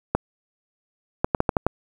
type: clicks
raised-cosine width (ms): 1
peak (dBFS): -4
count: 7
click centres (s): 0.15 / 1.245 / 1.348 / 1.404 / 1.492 / 1.568 / 1.666
effects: 7-bit